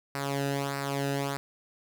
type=tone with flanger; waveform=sawtooth; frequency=139.5 Hz; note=C#3; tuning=11 cents sharp; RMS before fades=-31 dBFS; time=0.15-1.37 s; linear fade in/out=0 ms; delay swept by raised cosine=0.3 to 0.92 ms; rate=1.6 Hz; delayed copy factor=-0.7; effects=none